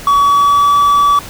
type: tone with pitch glide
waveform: triangle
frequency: 1133 to 1148.2 Hz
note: C#6 to D6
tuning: +37 to -39 cents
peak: -5 dBFS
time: 0.07-1.19 s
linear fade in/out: 2 ms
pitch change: +24 cents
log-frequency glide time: 0.19-0.72 s
effects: pink hiss -30 dBFS RMS until 1.29 s